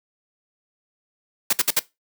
white noise bursts, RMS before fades -18 dBFS, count 4, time 1.5-1.794 s, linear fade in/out 5 ms, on 30 ms, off 58 ms, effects noise-tail reverb RT60 0.2 s tail -19 dB re dry + high-pass 200 Hz 12 dB/octave

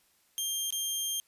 15% pulse tone with dropouts, 3190 Hz, G7, 30 cents sharp, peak -23 dBFS, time 0.38-1.2 s, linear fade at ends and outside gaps 0 ms, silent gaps 0.705-0.725 s, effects white hiss -68 dBFS RMS until 1.27 s + resampled to 32000 Hz

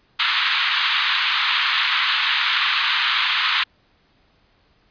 white band-pass noise, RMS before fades -20 dBFS, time 0.19-3.64 s, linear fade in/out 10 ms, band 1000 to 4000 Hz, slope 48 dB/octave, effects pink hiss -60 dBFS RMS until 4.9 s + resampled to 11025 Hz

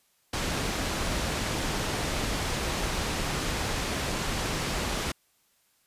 pink low-pass noise, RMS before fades -30 dBFS, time 0.33-5.12 s, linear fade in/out 5 ms, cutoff 7800 Hz, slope 12 dB/octave, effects white hiss -68 dBFS RMS until 5.86 s + resampled to 32000 Hz

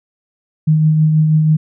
sine tone with tremolo, 155.56 Hz, D#3, in tune, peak -7 dBFS, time 0.67-1.57 s, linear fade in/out 10 ms, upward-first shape triangle, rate 6.2 Hz, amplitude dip 35%, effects none

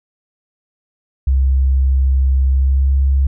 sine tone with pitch glide, 66.4 to 67.91 Hz, C2 to C#2, +26 to -35 cents, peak -10 dBFS, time 1.27-3.27 s, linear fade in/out 5 ms, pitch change +39 cents, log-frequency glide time 2.5-2.93 s, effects none

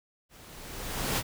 pink noise with level ramp, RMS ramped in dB -54 to -26 dBFS, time 0.29-1.23 s, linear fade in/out 50 ms, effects none

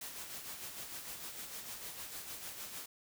white noise with tremolo, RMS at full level -44 dBFS, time 0.01-2.86 s, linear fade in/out 5 ms, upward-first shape sine, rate 6.6 Hz, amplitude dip 45%, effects none

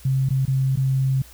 sine tone with dropouts, 133.2 Hz, C3, 31 cents sharp, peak -17 dBFS, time 0.05-1.22 s, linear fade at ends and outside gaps 5 ms, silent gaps 0.289-0.305 / 0.454-0.478 / 0.758-0.772 s, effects added 60 Hz sine -46 dBFS peak until 1.33 s + white hiss -48 dBFS RMS until 1.33 s

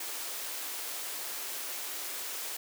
white high-pass noise, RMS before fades -38 dBFS, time 0-2.57 s, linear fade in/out 5 ms, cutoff 310 Hz, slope 24 dB/octave, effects none

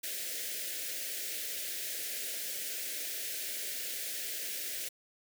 white band-stop noise, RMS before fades -38 dBFS, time 0.03-4.89 s, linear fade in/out 10 ms, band 640 to 1600 Hz, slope 48 dB/octave, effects high-pass 400 Hz 12 dB/octave

